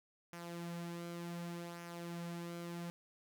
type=tone with flanger; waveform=sawtooth; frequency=171.5 Hz; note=F3; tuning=31 cents flat; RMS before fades=-45 dBFS; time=0.33-2.9 s; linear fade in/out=0 ms; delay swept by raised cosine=0.24 to 4.74 ms; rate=0.67 Hz; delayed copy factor=-0.5; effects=none